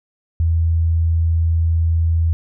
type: tone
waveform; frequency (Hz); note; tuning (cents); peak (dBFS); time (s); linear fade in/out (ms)
sine; 82.41; E2; 0; -13; 0.4-2.33; 0
effects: none